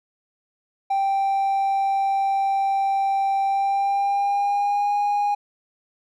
triangle tone with pitch glide, 784 to 820.1 Hz, G5 to G#5, 0 to -22 cents, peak -16 dBFS, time 0.9-5.35 s, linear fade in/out 10 ms, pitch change +78 cents, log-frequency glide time 3.46-4.94 s, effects tanh soft clip ceiling -13 dBFS

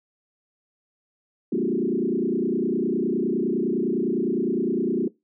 sine tone with frequency modulation, 295.3 Hz, D4, 10 cents sharp, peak -20 dBFS, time 1.52-5.08 s, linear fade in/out 5 ms, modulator 29.8 Hz, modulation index 3.3, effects noise-tail reverb RT60 0.2 s tail -20 dB re dry + high-pass 150 Hz 12 dB/octave

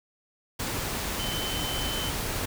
sine tone in noise, 3058 Hz, G7, 44 cents flat, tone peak -33 dBFS, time 1.19-2.1 s, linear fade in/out 10 ms, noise pink, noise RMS -31 dBFS, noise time 0.59-2.46 s, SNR -5 dB, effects none

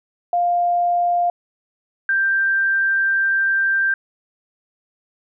sine tone pair in turn, 701 / 1576.5 Hz, F5 / G6, +6 / +9 cents, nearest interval octave + major second, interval 1403 cents, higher second, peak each -15 / -15 dBFS, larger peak neither, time 0.33-1.3 / 2.09-3.94 s, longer second, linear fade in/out 2 ms, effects none

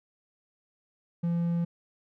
triangle tone, 170.5 Hz, F3, 41 cents flat, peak -23 dBFS, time 1.23-1.65 s, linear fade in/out 10 ms, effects none

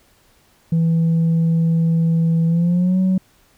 sine tone with pitch glide, 164.81 to 187.14 Hz, E3 to F#3, 0 to +20 cents, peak -11 dBFS, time 0.72-3.18 s, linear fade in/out 5 ms, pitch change +220 cents, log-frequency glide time 2.47-2.99 s, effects tanh soft clip ceiling -12 dBFS + pink hiss -56 dBFS RMS until 3.57 s

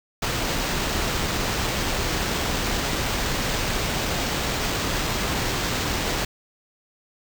pink noise with sample-and-hold, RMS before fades -25 dBFS, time 0.22-6.25 s, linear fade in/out 5 ms, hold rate 11025 Hz, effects none

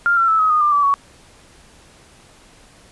sine tone with pitch steps, 1398 / 1354.3 / 1311.9 / 1270.9 / 1231.2 / 1192.7 / 1155.4 / 1119.2 Hz, F6 / E6 / E6 / D#6 / D#6 / D6 / D6 / C#6, +1 / +46 / -9 / +36 / -19 / +26 / -29 / +16 cents, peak -12 dBFS, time 0.06-0.94 s, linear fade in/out 0 ms, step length 110 ms, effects pink hiss -48 dBFS RMS until 2.91 s + resampled to 24000 Hz

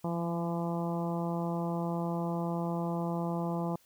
harmonic tone with a mistuned harmonic, 169.6 Hz, E3, 50 cents sharp, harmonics 1 / 2 / 3 / 4 / 5 / 6 / 7, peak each -32 / -38 / -40 / -40 / -41 / -43 / -49 dBFS, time 0.04-3.76 s, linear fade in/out 5 ms, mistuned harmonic 1, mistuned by +16 cents, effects white hiss -65 dBFS RMS until 3.85 s

